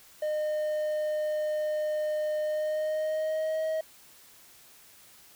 triangle tone with pitch glide, 610 to 633.3 Hz, D#5 to D#5, -34 to +30 cents, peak -25 dBFS, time 0.22-3.81 s, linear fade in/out 5 ms, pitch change +64 cents, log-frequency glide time 2.43-3.64 s, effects white hiss -55 dBFS RMS until 5.35 s

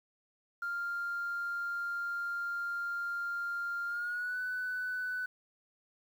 sine tone with pitch glide, 1396.9 to 1497.2 Hz, F6 to F#6, 0 to +20 cents, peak -32 dBFS, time 0.62-5.26 s, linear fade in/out 5 ms, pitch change +120 cents, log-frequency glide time 3.87-4.39 s, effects tanh soft clip ceiling -30 dBFS + 10-bit

